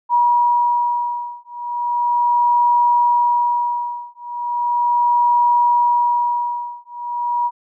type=beating tone pair; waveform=sine; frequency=961 / 961.37 Hz; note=B5 / B5; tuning=-48 / -47 cents; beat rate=0.37 Hz; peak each=-17 dBFS; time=0.09-7.51 s; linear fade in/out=50 ms; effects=none